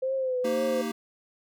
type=tone with vibrato; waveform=sine; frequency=517 Hz; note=C5; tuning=21 cents flat; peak=-25 dBFS; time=0.02-0.82 s; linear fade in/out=10 ms; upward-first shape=triangle; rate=2 Hz; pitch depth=65 cents each way
type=chord; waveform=square; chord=Eb major; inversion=second; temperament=equal with one note detuned; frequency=229.7 / 311.1 / 392 Hz; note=Bb3 / Eb4 / G4; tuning=-25 / 0 / 0 cents; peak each=-32 / -37 / -35 dBFS; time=0.44-0.92 s; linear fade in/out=10 ms
effects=none